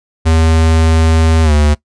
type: tone with pitch glide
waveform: square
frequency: 80.7 to 74.43 Hz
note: E2 to D2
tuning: -36 to +24 cents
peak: -8 dBFS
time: 0.25-1.75 s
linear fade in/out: 20 ms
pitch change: -140 cents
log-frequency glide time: 1.43-1.52 s
effects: noise-tail reverb RT60 0.1 s tail -20 dB re dry + resampled to 22050 Hz